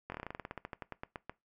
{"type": "slowing click train", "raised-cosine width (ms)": 0.5, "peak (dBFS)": -25, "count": 20, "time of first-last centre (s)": [0.1, 1.296], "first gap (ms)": 21, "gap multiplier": 1.11, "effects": ["noise-tail reverb RT60 0.2 s tail -20 dB re dry"]}